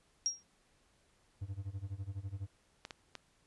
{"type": "tone with exponential decay", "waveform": "sine", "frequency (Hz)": 5620, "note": "F8", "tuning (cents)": 10, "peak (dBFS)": -26, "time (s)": [0.26, 0.43], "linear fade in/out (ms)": 0, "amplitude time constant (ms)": 35}
{"type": "tone with tremolo", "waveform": "triangle", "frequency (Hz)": 98, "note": "G2", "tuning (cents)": 0, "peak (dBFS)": -34, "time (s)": [1.41, 2.47], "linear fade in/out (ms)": 10, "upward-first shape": "sine", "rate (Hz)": 12, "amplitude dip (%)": 90}
{"type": "clicks", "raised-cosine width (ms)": 0.2, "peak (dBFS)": -26, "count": 3, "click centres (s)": [2.851, 2.908, 3.153]}
{"effects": ["pink hiss -71 dBFS RMS until 3.46 s", "resampled to 24000 Hz"]}